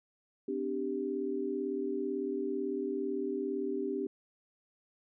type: chord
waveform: sine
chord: C suspended second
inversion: none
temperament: equal with one note detuned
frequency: 255.8 / 293.7 / 392 Hz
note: C4 / D4 / G4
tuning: -39 / 0 / 0 cents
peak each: -38 / -37 / -34 dBFS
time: 0.48-4.07 s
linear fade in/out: 5 ms
effects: none